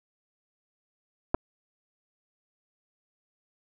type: clicks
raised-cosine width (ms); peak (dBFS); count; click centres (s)
1; -11; 2; 1.344 / 1.347
effects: none